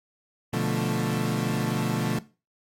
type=chord; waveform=30% pulse; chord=B half-diminished seventh; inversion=none; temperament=equal; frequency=123.47 / 146.83 / 174.61 / 220 Hz; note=B2 / D3 / F3 / A3; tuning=0 / 0 / 0 / 0 cents; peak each=-27 dBFS; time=0.53-2.19 s; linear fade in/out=5 ms; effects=noise-tail reverb RT60 0.3 s tail -17 dB re dry + MP3 64 kbps